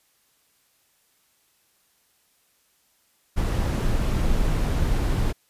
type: noise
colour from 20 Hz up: brown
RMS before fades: -22 dBFS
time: 3.36-5.33 s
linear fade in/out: 20 ms
effects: white hiss -65 dBFS RMS until 5.49 s + resampled to 32000 Hz